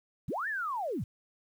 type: linear two-way sweep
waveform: sine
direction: up then down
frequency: 73 to 1836 to 73 Hz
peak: -31 dBFS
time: 0.28-1.04 s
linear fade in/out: 5 ms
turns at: 0.48 s
effects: 10-bit